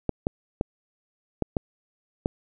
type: clicks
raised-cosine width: 2 ms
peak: -10 dBFS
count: 6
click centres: 0.093 / 0.269 / 0.611 / 1.423 / 1.568 / 2.259 s
effects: none